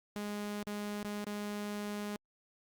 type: tone with dropouts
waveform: sawtooth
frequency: 206.9 Hz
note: G#3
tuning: 6 cents flat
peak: -33 dBFS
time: 0.16-2.16 s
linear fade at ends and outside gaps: 0 ms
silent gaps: 0.629-0.67 / 1.03-1.047 / 1.244-1.268 s
effects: Opus 48 kbps